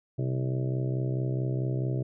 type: harmonic tone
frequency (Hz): 64.6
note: C2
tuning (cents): -21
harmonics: 2 / 3 / 4 / 5 / 6 / 7 / 8 / 9 / 10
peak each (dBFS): -27 / -41 / -45 / -37 / -38 / -44 / -51 / -44 / -45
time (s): 0.18-2.03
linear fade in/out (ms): 10
effects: none